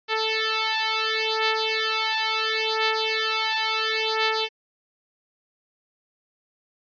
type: beating tone pair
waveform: 5% pulse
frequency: 440 / 440.72 Hz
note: A4 / A4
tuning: 0 / +3 cents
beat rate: 0.72 Hz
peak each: -13 dBFS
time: 0.08-4.49 s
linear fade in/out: 50 ms
effects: resampled to 11025 Hz